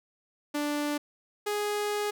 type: tone pair in turn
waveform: sawtooth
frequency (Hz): 293.7 / 415.4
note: D4 / G#4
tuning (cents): 0 / 0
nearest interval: tritone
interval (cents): 600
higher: second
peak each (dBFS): -24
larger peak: neither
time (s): 0.54-0.98 / 1.46-2.11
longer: second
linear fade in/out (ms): 10
effects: none